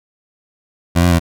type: tone with pitch steps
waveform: 20% pulse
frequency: 86.2 / 88.1 / 84.7 Hz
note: F2 / F2 / E2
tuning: -22 / +16 / +48 cents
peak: -5 dBFS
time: 0.95-1.196 s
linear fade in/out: 20 ms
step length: 82 ms
effects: none